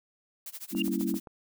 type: noise with tremolo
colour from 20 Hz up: blue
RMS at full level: -39 dBFS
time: 0.46-1.2 s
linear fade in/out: 2 ms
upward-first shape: sine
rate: 13 Hz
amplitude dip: 95%
type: chord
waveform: sine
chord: G diminished seventh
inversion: none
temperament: equal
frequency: 196 / 233.1 / 277.2 / 329.6 Hz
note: G3 / Bb3 / Db4 / Fb4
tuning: 0 / 0 / 0 / 0 cents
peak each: -32 / -33 / -33 / -32 dBFS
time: 0.71-1.2 s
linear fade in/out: 50 ms
type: tone with exponential growth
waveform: sine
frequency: 2794 Hz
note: F7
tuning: in tune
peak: -24 dBFS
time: 0.74-0.82 s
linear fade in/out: 2 ms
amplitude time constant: 16 ms
type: click train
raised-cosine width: 1 ms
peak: -31 dBFS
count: 5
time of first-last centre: 0.75-1.272 s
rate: 7.66 Hz
effects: none